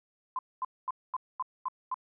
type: tone bursts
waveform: sine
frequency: 1026 Hz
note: C6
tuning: 34 cents flat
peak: -29 dBFS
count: 7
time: 0.36-1.943 s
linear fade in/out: 2 ms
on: 29 ms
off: 230 ms
effects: none